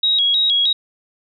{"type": "tone with vibrato", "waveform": "sine", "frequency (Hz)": 3551, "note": "A7", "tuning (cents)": 15, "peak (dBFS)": -13, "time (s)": [0.03, 0.73], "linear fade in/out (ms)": 5, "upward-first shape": "square", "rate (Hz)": 3.2, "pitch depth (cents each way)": 120, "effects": []}